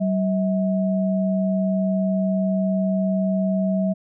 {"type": "tone pair together", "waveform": "sine", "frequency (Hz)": [191.33, 643], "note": ["G3", "E5"], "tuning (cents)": [-42, -43], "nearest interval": "octave + major sixth", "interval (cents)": 2099, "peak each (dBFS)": [-19, -25], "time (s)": [0, 3.94], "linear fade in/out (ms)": 20, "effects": []}